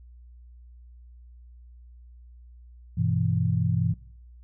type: chord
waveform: sine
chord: E minor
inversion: first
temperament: just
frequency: 98.89 / 123.61 / 164.81 Hz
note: G2 / B2 / E3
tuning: +16 / +2 / 0 cents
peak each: -26 dBFS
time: 2.97-3.94 s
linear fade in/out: 10 ms
effects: noise-tail reverb RT60 0.6 s tail -21 dB re dry + added 60 Hz sine -46 dBFS peak until 4.43 s